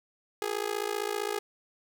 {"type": "tone with amplitude modulation", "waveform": "sawtooth", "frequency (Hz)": 415.3, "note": "G#4", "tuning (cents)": 0, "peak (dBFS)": -22, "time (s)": [0.42, 1.39], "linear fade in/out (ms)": 0, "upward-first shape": "sine", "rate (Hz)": 55.4, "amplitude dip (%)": 95, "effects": []}